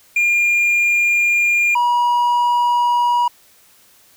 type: tone pair in turn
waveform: triangle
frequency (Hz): 2408 / 964.2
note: D7 / B5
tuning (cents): +43 / -42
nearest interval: octave + major third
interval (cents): 1585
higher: first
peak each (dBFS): -11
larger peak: neither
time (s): 0.16-1.75 / 1.75-3.28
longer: first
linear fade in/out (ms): 5
effects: white hiss -51 dBFS RMS until 4.16 s